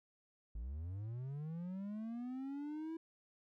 triangle linear sweep, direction up, 50.7 to 329.6 Hz, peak -39 dBFS, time 0.55-2.97 s, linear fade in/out 5 ms, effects none

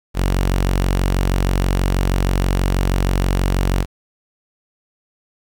sawtooth tone, 46.25 Hz, F#1, in tune, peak -11 dBFS, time 0.14-3.86 s, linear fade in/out 50 ms, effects 8-bit

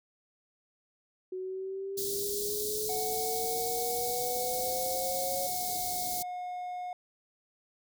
sine exponential sweep, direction up, 370 to 550 Hz, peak -34 dBFS, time 1.32-5.47 s, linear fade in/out 5 ms
white band-stop noise, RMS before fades -35 dBFS, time 1.97-6.23 s, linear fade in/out 10 ms, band 510 to 3800 Hz, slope 48 dB/octave
triangle tone with pitch glide, 740 to 721.8 Hz, F#5 to F#5, 0 to -43 cents, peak -33 dBFS, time 2.89-6.93 s, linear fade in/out 2 ms, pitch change -43 cents, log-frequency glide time 4.14-6.22 s
effects none

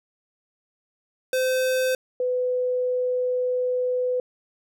square / sine tone pair in turn, 515 / 500.9 Hz, C5 / B4, -28 / +24 cents, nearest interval unison, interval 48 cents, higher first, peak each -21 dBFS, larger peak neither, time 1.33-1.95 / 2.2-4.2 s, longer second, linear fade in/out 2 ms, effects none

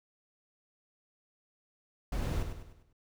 brown noise with echo, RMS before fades -33 dBFS, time 2.12-2.43 s, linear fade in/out 5 ms, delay 100 ms, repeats 5, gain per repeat -7 dB, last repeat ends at 2.93 s, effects none

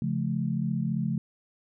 sine chord, Db augmented, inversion none, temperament just, 138.59 / 173.24 / 216.5 Hz, Db3 / F3 / A3, 0 / -14 / -28 cents, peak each -30 dBFS, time 0.02-1.18 s, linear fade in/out 2 ms, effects none

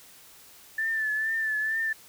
sine tone with vibrato, 1760 Hz, A6, in tune, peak -25 dBFS, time 0.78-1.93 s, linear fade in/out 5 ms, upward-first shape triangle, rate 2.2 Hz, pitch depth 52 cents each way, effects white hiss -52 dBFS RMS until 2.08 s

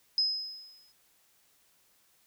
sine tone with exponential decay, 5080 Hz, D#8, 35 cents sharp, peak -22 dBFS, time 0.18-0.92 s, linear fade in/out 1 ms, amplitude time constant 160 ms, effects white hiss -67 dBFS RMS until 2.26 s

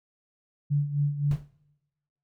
sine tone with tremolo, 144.5 Hz, D3, 28 cents flat, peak -20 dBFS, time 0.7-1.37 s, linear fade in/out 20 ms, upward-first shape sine, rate 3.8 Hz, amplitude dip 65%
brown noise with exponential decay, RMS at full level -32 dBFS, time 1.31-1.5 s, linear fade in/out 2 ms, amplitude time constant 41 ms
effects noise-tail reverb RT60 1.0 s tail -22 dB re dry

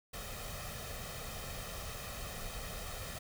pink noise with comb filter, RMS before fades -43 dBFS, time 0.13-3.19 s, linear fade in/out 10 ms, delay 1.6 ms, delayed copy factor +0.65, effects none

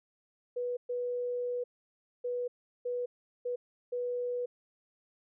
sine tone bursts at uneven times, 490 Hz, B4, 14 cents flat, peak -31 dBFS, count 6, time 0.56-0.77 / 0.89-1.64 / 2.24-2.48 / 2.85-3.06 / 3.45-3.56 / 3.92-4.46 s, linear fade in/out 10 ms, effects none

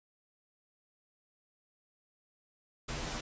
pink noise with comb filter, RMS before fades -38 dBFS, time 2.88-3.21 s, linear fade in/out 10 ms, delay 11 ms, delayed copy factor -0.95, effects resampled to 16000 Hz

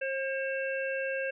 harmonic tone with a mistuned harmonic, 536 Hz, C5, 42 cents sharp, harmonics 1 / 3 / 4 / 5, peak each -32 / -35 / -47 / -38 dBFS, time 0.01-1.31 s, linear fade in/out 10 ms, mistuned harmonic 4, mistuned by +62 cents, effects none

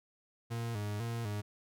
40% pulse tone with vibrato, 110 Hz, A2, in tune, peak -34 dBFS, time 0.5-1.42 s, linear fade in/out 20 ms, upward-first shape square, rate 2 Hz, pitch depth 100 cents each way, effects none

